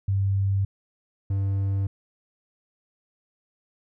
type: tone pair in turn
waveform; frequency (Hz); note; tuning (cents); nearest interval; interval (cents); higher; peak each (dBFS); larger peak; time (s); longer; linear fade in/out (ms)
sine / triangle; 98 / 98; G2 / G2; 0 / 0; unison; 0; neither; -20; neither; 0.08-0.65 / 1.3-1.87; neither; 5
effects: none